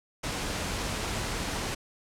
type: noise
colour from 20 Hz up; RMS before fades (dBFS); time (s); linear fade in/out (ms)
pink; -32; 0.23-1.75; 10
effects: low-pass 9000 Hz 12 dB/octave